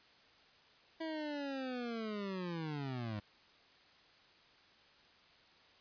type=linear sweep; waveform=25% pulse; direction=down; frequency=326.3 to 101.3 Hz; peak=-35 dBFS; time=1-3.2 s; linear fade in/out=10 ms; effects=white hiss -64 dBFS RMS until 5.8 s + resampled to 11025 Hz